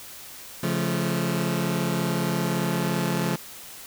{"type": "chord", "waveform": "sawtooth", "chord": "Db augmented", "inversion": "none", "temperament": "just", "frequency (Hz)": [138.59, 173.24, 216.5], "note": ["Db3", "F3", "A3"], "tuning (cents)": [0, -14, -28], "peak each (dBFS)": [-25, -22, -25], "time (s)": [0.63, 3.36], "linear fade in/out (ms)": 5, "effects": ["white hiss -42 dBFS RMS until 3.86 s"]}